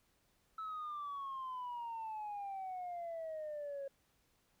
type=exponential sweep; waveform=sine; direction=down; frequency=1312 to 546 Hz; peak=-39 dBFS; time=0.58-3.88 s; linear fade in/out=5 ms; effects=tanh soft clip ceiling -38 dBFS + pink hiss -75 dBFS RMS until 4.6 s